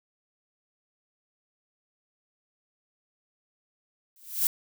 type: noise with exponential growth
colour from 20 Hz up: violet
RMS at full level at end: -20 dBFS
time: 4.16-4.47 s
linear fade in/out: 1 ms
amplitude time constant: 66 ms
effects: none